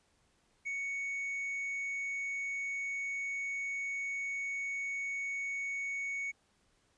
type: tone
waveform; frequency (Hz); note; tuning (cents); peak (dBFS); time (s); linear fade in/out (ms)
triangle; 2225; C#7; +6; -33; 0.65-6.32; 20
effects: pink hiss -72 dBFS RMS until 6.97 s + resampled to 22050 Hz